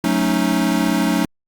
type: chord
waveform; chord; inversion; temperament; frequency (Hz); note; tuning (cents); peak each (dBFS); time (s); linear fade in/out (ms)
square; D# half-diminished seventh; first; equal with one note detuned; 183.61 / 220 / 277.2 / 311.1; F#3 / A3 / C#4 / D#4; -13 / 0 / 0 / 0; -22; 0.04-1.25; 2
effects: Opus 48 kbps